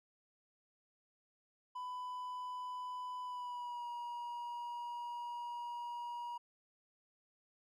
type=tone with pitch glide; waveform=triangle; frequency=998 to 956.2 Hz; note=B5 to A#5; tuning=+18 to +44 cents; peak=-39 dBFS; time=1.75-6.38 s; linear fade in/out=10 ms; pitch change=-74 cents; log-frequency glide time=3.24-3.87 s; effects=none